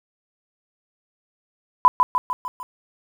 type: tone with echo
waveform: sine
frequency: 999 Hz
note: B5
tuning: 20 cents sharp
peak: -6 dBFS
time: 1.85-1.88 s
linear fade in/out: 0 ms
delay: 150 ms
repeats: 5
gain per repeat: -5 dB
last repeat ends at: 2.63 s
effects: 8-bit